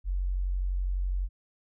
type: tone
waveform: sine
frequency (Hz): 45.96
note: F#1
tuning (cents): -11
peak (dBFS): -26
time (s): 0.04-1.29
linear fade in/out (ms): 50
effects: none